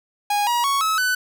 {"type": "tone with pitch steps", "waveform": "45% pulse", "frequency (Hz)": [823, 956.4, 1111.3, 1291.4, 1500.7], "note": ["G#5", "A#5", "C#6", "E6", "F#6"], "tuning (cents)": [-16, 44, 4, -36, 24], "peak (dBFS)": -18, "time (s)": [0.3, 1.15], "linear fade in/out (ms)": 5, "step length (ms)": 170, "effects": []}